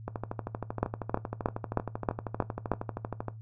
two click trains, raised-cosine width 1 ms, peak -19 / -11 dBFS, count 42 / 7, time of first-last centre 0.08-3.283 / 0.83-2.717 s, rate 12.8 / 3.18 Hz, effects noise-tail reverb RT60 0.2 s tail -17 dB re dry + added 110 Hz sine -42 dBFS peak until 3.41 s

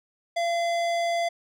sine tone with hard clipping, 683 Hz, F5, 39 cents flat, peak -25 dBFS, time 0.36-1.29 s, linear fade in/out 10 ms, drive 16 dB, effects none

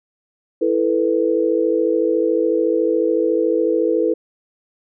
sine chord, E suspended fourth, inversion none, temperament equal, 329.6 / 440 / 493.9 Hz, E4 / A4 / B4, 0 / 0 / 0 cents, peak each -19 dBFS, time 0.61-4.14 s, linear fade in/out 10 ms, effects none

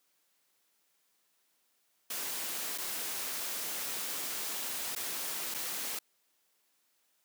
white noise with dropouts, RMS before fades -37 dBFS, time 2.1-5.99 s, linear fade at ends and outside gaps 5 ms, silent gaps 2.778-2.782 / 4.951-4.961 / 5.542-5.545 s, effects white hiss -74 dBFS RMS until 7.24 s + high-pass 200 Hz 12 dB/octave

